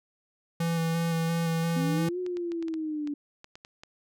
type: tone with vibrato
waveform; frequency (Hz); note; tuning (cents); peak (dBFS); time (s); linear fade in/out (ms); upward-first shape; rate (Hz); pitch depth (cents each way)
square; 165.8; E3; +10; -26; 0.6-2.09; 5; square; 2.9; 14
type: clicks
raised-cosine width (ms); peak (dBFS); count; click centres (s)
0.2; -28; 12; 1.702 / 2.264 / 2.37 / 2.519 / 2.626 / 2.683 / 2.74 / 3.074 / 3.444 / 3.555 / 3.649 / 3.835
type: linear two-way sweep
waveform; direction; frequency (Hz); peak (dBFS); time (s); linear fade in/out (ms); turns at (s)
sine; up then down; 250.4 to 366.2 to 288.1; -29; 1.76-3.14; 5; 2.19
effects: none